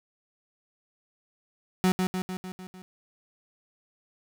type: tone with echo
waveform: 35% pulse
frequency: 185 Hz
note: F#3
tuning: in tune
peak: -18 dBFS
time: 1.84-1.92 s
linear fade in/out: 0 ms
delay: 150 ms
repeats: 6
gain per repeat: -4 dB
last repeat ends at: 2.82 s
effects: none